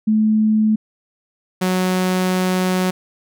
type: tone pair in turn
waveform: sine / sawtooth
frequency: 216.3 / 184.37 Hz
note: A3 / F#3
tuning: -29 / -6 cents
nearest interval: minor third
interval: 277 cents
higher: first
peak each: -12 dBFS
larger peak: neither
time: 0.07-0.76 / 1.61-2.91 s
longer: second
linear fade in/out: 10 ms
effects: none